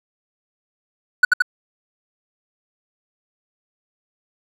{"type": "tone with echo", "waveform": "triangle", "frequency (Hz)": 1480, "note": "F#6", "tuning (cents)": 0, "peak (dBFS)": -5, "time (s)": [1.23, 1.25], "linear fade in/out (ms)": 5, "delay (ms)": 86, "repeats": 2, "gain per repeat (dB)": -2, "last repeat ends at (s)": 1.422, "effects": []}